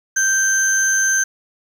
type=tone pair together; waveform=sine; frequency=1562 / 6248 Hz; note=G6 / G8; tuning=-7 / -7 cents; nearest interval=2 octaves; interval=2400 cents; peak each=-15 dBFS; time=0.16-1.24 s; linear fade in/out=10 ms; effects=tanh soft clip ceiling -10 dBFS + 7-bit